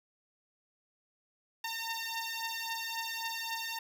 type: beating tone pair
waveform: 10% pulse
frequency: 909 / 912.7 Hz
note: A#5 / A#5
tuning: -44 / -37 cents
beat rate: 3.7 Hz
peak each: -30 dBFS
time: 1.64-3.79 s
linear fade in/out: 5 ms
effects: none